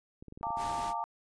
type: clicks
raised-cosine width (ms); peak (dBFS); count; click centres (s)
3; -34; 8; 0.225 / 0.283 / 0.324 / 0.375 / 0.411 / 0.469 / 0.505 / 0.572
type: chord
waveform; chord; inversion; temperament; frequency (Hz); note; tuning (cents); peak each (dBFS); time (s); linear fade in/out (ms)
sine; Bb dominant seventh; second; equal with one note detuned; 698.5 / 830.6 / 910.5 / 1174.7; F5 / Ab5 / Bb5 / D6; 0 / 0 / -41 / 0; -39 / -40 / -34 / -39; 0.43-1.04; 0
type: noise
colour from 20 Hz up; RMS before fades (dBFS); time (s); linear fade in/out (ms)
pink; -43; 0.56-0.94; 50
effects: resampled to 22050 Hz